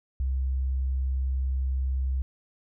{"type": "tone", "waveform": "sine", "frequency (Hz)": 65.6, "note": "C2", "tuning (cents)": 5, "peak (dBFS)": -24, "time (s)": [0.2, 2.22], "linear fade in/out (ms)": 0, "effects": []}